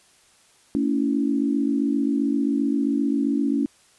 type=tone cluster; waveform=sine; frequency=225.8 / 281 / 328.6 Hz; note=A3 / C#4 / E4; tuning=+45 / +24 / -5 cents; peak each=-25 / -21 / -28 dBFS; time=0.75-3.66 s; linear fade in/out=0 ms; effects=white hiss -57 dBFS RMS until 3.98 s + resampled to 24000 Hz